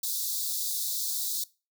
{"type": "high-pass noise", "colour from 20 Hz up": "white", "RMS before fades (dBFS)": -31, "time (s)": [0.03, 1.44], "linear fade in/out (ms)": 5, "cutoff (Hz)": 3600, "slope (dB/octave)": 96, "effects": ["noise-tail reverb RT60 0.3 s tail -21 dB re dry"]}